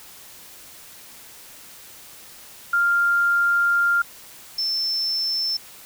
sine tone pair in turn, 1396.9 / 5317 Hz, F6 / E8, 0 / +14 cents, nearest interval octave + major seventh, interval 2314 cents, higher second, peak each -16 / -21 dBFS, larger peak first, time 2.73-4.02 / 4.58-5.57 s, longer first, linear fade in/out 5 ms, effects white hiss -44 dBFS RMS until 5.85 s

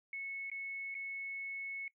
sine tone with dropouts, 2200 Hz, C#7, 14 cents flat, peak -39 dBFS, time 0.13-1.88 s, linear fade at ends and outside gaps 2 ms, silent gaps 0.5-0.515 / 0.944-0.95 s, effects noise-tail reverb RT60 0.1 s tail -21 dB re dry

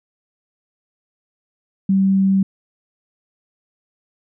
sine tone, 193.2 Hz, G3, 25 cents flat, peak -12 dBFS, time 1.89-2.43 s, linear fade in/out 5 ms, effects none

